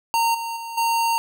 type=tone with level steps; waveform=square; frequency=921 Hz; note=A#5; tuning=21 cents flat; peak=-18 / -27 / -31 / -19 dBFS; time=0.14-1.18 s; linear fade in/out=0 ms; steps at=0.34 / 0.56 / 0.77 s; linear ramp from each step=10 ms; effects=none